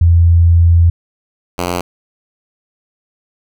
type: tone pair in turn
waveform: sine / 5% pulse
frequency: 84.8 / 88.43 Hz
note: E2 / F2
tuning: +50 / +22 cents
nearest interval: minor second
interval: 72 cents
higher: second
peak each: -5 dBFS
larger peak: neither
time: 0.01-0.9 / 1.58-1.81 s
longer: first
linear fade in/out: 5 ms
effects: none